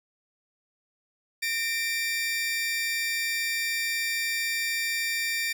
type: tone pair together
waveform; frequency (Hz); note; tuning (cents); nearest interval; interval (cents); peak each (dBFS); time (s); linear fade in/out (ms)
sawtooth; 1829.9 / 2348; A#6 / D7; -33 / -1; major third; 432; -27 / -25; 1.42-5.53; 10
effects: none